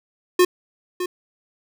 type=tone with echo; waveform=square; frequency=360.1 Hz; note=F#4; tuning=47 cents flat; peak=-12 dBFS; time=0.39-0.45 s; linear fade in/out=5 ms; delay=610 ms; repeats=1; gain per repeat=-11 dB; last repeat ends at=1.06 s; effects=none